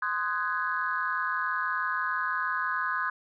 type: chord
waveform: sine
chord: Ab dominant seventh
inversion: first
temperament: just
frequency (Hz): 1038.3 / 1245.9 / 1495.1 / 1661.2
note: C6 / Eb6 / Gb6 / Ab6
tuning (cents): -14 / +2 / +18 / 0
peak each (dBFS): -32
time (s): 0.02-3.1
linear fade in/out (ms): 5
effects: tanh soft clip ceiling -16 dBFS